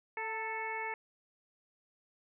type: harmonic tone with a mistuned harmonic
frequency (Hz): 440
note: A4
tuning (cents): 0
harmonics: 1 / 2 / 3 / 4 / 5 / 6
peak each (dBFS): -44 / -39 / -49 / -43 / -40 / -52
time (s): 0.17-0.94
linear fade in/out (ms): 2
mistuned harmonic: 2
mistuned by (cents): +31
effects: none